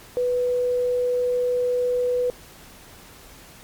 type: tone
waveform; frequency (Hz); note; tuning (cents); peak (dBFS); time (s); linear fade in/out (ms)
sine; 493.9; B4; 0; -19; 0.17-2.3; 0
effects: pink hiss -46 dBFS RMS until 3.63 s + MP3 96 kbps